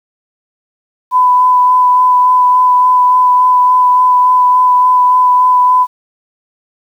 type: tone with vibrato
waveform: sine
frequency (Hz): 1000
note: B5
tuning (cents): +21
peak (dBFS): -5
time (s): 1.11-5.87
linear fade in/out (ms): 50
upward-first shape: sine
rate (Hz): 3.5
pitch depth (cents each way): 11
effects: 7-bit